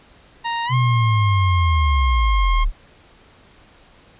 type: tone with pitch glide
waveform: sawtooth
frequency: 932.3 to 1070.9 Hz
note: A#5 to C6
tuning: 0 to +40 cents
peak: -17 dBFS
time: 0.44-2.65 s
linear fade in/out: 20 ms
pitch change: +240 cents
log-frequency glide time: 0.65-0.75 s
type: linear sweep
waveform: sine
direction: down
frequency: 129 to 33.12 Hz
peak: -14 dBFS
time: 0.69-2.72 s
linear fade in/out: 50 ms
effects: pink hiss -50 dBFS RMS until 4.19 s + resampled to 8000 Hz